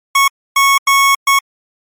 25% pulse tone bursts at uneven times, 1103 Hz, C#6, 9 cents flat, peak -4 dBFS, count 4, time 0.15-0.28 / 0.56-0.78 / 0.87-1.15 / 1.27-1.39 s, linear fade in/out 5 ms, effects MP3 64 kbps

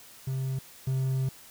triangle tone pair in turn, 132.4 / 131.9 Hz, C3 / C3, +21 / +14 cents, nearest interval unison, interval 7 cents, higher first, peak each -26 / -23 dBFS, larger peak second, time 0.27-0.59 / 0.87-1.29 s, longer second, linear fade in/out 5 ms, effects white hiss -51 dBFS RMS until 1.5 s

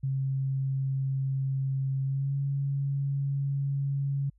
sine tone with pitch glide, 134.7 to 139.05 Hz, C#3 to C#3, -49 to +6 cents, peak -26 dBFS, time 0.03-4.3 s, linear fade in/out 10 ms, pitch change +55 cents, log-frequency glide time 2.03-2.35 s, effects added 50 Hz sine -60 dBFS peak until 4.38 s

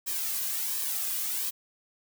blue noise with flanger, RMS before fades -31 dBFS, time 0.06-1.51 s, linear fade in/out 20 ms, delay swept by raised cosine 1.4 to 2.25 ms, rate 1.4 Hz, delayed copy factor -0.65, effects none

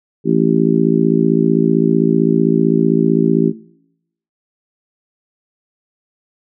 harmonic tone, 55.6 Hz, A1, 19 cents sharp, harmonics 3 / 4 / 5 / 6 / 7, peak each -17 / -17 / -17 / -17 / -17 dBFS, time 0.24-3.53 s, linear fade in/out 50 ms, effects noise-tail reverb RT60 0.8 s tail -21 dB re dry

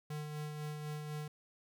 square tone with tremolo, 150.6 Hz, D3, 44 cents sharp, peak -39 dBFS, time 0.1-1.28 s, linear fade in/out 5 ms, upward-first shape sine, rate 4 Hz, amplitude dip 35%, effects none

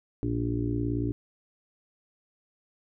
harmonic tone, 58.1 Hz, A#1, 5 cents flat, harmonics 1 / 2 / 4 / 5 / 6 / 7, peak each -35 / -30 / -40 / -30 / -36 / -39 dBFS, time 0.23-1.12 s, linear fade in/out 0 ms, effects none

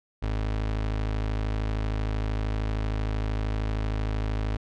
30% pulse tone, 53 Hz, G#1, 36 cents sharp, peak -23 dBFS, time 0.22-4.57 s, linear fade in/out 10 ms, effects low-pass 4000 Hz 12 dB/octave

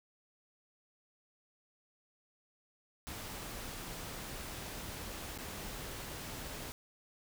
pink noise with dropouts, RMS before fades -44 dBFS, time 3.07-6.72 s, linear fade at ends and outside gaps 0 ms, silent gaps 5.377-5.386 s, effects none

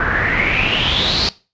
pink noise with low-pass filter sweep, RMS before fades -17 dBFS, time 0-1.29 s, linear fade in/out 2 ms, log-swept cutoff 1500 to 4600 Hz, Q 8.1, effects noise-tail reverb RT60 0.3 s tail -19 dB re dry + resampled to 16000 Hz

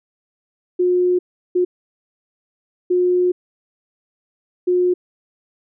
sine tone bursts at uneven times, 359.8 Hz, F#4, 48 cents flat, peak -13 dBFS, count 4, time 0.79-1.19 / 1.55-1.65 / 2.9-3.32 / 4.67-4.94 s, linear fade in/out 10 ms, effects none

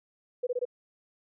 sine tone bursts, 493.9 Hz, B4, in tune, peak -26 dBFS, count 4, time 0.43-0.653 s, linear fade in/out 10 ms, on 40 ms, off 21 ms, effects none

